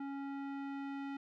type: tone with low-pass filter sweep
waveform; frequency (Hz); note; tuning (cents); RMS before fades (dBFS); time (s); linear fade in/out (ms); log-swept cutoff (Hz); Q
square; 277.2; C#4; 0; -42; 0-1.17; 5; 1400 to 2300; 0.95
effects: none